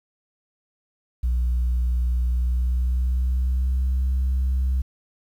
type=tone with pitch glide; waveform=sine; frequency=61 to 65 Hz; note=B1 to C2; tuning=-21 to -11 cents; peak=-17 dBFS; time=1.23-4.82 s; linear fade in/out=10 ms; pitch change=+110 cents; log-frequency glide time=2.24-4.07 s; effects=tanh soft clip ceiling -17 dBFS + 9-bit

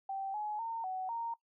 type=tone with pitch steps; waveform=sine; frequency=778 / 844 / 913 / 750 / 926 Hz; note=G5 / G#5 / A#5 / F#5 / A#5; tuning=-13 / +28 / -36 / +23 / -12 cents; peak=-35 dBFS; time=0.09-1.34 s; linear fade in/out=5 ms; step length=250 ms; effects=noise-tail reverb RT60 0.1 s tail -19 dB re dry

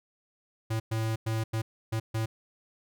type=tone bursts at uneven times; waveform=square; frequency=111.5 Hz; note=A2; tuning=23 cents sharp; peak=-28 dBFS; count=6; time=0.7-0.8 / 0.91-1.16 / 1.26-1.44 / 1.53-1.62 / 1.92-2 / 2.14-2.26 s; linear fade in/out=10 ms; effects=none

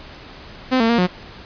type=tone with pitch steps; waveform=sawtooth; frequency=257.8 / 227.2 / 234.9 / 180.4 Hz; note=C4 / A#3 / A#3 / F#3; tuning=-26 / -44 / +13 / -44 cents; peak=-10 dBFS; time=0.71-1.074 s; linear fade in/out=20 ms; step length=91 ms; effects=pink hiss -39 dBFS RMS until 1.45 s + resampled to 11025 Hz

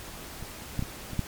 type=clicks; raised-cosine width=5 ms; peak=-25 / -15 / -18 / -24 / -13 dBFS; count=5; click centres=0.426 / 0.793 / 0.825 / 1.133 / 1.193 s; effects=pink hiss -42 dBFS RMS until 1.27 s + MP3 96 kbps

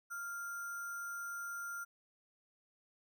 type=tone with sample-and-hold; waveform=sine; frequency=1396.9 Hz; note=F6; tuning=in tune; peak=-40 dBFS; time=0.1-1.85 s; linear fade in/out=20 ms; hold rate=7350 Hz; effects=none

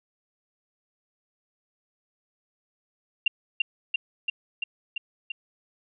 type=tone with echo; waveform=sine; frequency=2775 Hz; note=F7; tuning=12 cents flat; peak=-17 dBFS; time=3.26-3.28 s; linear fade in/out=5 ms; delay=340 ms; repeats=6; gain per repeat=-2 dB; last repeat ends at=5.32 s; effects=none

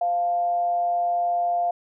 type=tone with frequency modulation; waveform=sine; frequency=698.5 Hz; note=F5; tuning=in tune; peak=-20 dBFS; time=0.01-1.71 s; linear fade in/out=5 ms; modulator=179 Hz; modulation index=0.21; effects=none

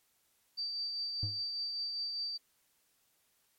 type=tone with tremolo; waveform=sine; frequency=4645 Hz; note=D8; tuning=20 cents flat; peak=-33 dBFS; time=0.57-2.38 s; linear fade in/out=20 ms; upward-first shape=triangle; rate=5 Hz; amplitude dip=35%
type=tone with exponential decay; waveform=triangle; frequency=103.9 Hz; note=G#2; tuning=1 cent sharp; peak=-28 dBFS; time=1.23-1.44 s; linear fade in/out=0 ms; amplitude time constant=45 ms
effects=white hiss -73 dBFS RMS until 3.58 s + MP3 64 kbps

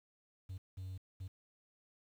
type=tone bursts at uneven times; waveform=triangle; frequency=93.8 Hz; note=F#2; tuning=24 cents sharp; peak=-39 dBFS; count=3; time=0.49-0.58 / 0.77-0.98 / 1.2-1.28 s; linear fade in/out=10 ms; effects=tanh soft clip ceiling -36 dBFS + 11-bit

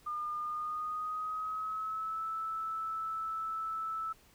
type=tone with pitch glide; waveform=sine; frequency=1211 to 1313 Hz; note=D#6 to E6; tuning=-47 to -7 cents; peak=-34 dBFS; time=0.06-4.13 s; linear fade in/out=10 ms; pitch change=+140 cents; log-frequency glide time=0.37-2.24 s; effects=pink hiss -63 dBFS RMS until 4.34 s

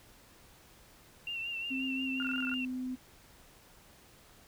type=tone with vibrato; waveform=sine; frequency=2740 Hz; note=F7; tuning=34 cents flat; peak=-35 dBFS; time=1.27-2.65 s; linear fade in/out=2 ms; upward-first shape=triangle; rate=5.6 Hz; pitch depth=55 cents each way
type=tone with pitch glide; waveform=sine; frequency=263.5 to 254.8 Hz; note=C4 to C4; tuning=+12 to -46 cents; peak=-34 dBFS; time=1.7-2.96 s; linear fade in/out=20 ms; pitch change=-58 cents; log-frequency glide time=2.07-2.67 s
type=tone bursts; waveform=sine; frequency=1427 Hz; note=F6; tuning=37 cents sharp; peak=-36 dBFS; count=8; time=2.2-2.54 s; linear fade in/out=0 ms; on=25 ms; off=20 ms
effects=pink hiss -59 dBFS RMS until 4.47 s

